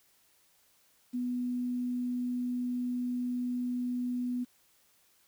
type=tone with quantisation; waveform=sine; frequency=246.9 Hz; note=B3; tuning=in tune; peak=-30 dBFS; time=1.13-4.45 s; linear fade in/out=20 ms; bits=10; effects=white hiss -67 dBFS RMS until 5.27 s